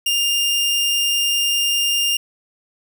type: tone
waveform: sawtooth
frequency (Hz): 2805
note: F7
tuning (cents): +7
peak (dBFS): -13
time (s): 0.06-2.17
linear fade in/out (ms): 5
effects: none